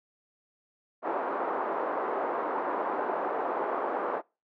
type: band-pass noise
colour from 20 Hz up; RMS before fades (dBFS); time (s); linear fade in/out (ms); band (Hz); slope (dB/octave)
white; -31; 1.02-4.22; 50; 320 to 1100; 24
effects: noise-tail reverb RT60 0.3 s tail -26 dB re dry